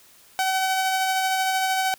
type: tone with tremolo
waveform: sawtooth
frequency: 759 Hz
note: F#5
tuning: 44 cents sharp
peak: -16 dBFS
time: 0.39-1.94 s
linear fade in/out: 0 ms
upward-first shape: sine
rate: 13 Hz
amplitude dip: 25%
effects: white hiss -53 dBFS RMS until 1.98 s